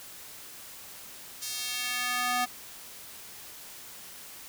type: tone with high-pass filter sweep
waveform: square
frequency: 246.9 Hz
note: B3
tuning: in tune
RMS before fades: -31 dBFS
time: 1.41-2.46 s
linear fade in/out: 20 ms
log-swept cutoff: 5600 to 750 Hz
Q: 1.1
effects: white hiss -46 dBFS RMS until 4.48 s